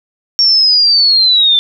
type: linear sweep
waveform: sine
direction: down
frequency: 5530 to 3520 Hz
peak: -6 dBFS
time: 0.39-1.59 s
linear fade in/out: 0 ms
effects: none